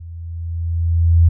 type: tone with level ramp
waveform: sine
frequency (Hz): 83.8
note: E2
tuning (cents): +29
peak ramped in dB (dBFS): -31 to -6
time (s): 0-1.29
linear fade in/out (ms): 10
effects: none